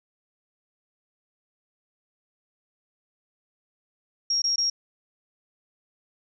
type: tone bursts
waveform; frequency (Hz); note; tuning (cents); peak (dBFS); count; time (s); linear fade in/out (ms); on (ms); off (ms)
sine; 5588; F8; 0; -21; 3; 4.3-4.7; 5; 120; 20
effects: none